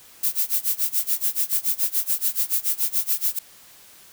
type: noise with tremolo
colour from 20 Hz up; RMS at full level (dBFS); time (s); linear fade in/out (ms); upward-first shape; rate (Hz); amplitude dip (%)
violet; -20; 0.23-3.39; 5; sine; 7; 95
effects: white hiss -49 dBFS RMS until 4.12 s